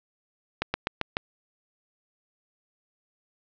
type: slowing click train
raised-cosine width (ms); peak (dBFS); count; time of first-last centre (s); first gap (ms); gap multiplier
0.3; -9; 5; 0.62-1.169; 120; 1.09
effects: low-pass 5000 Hz 12 dB/octave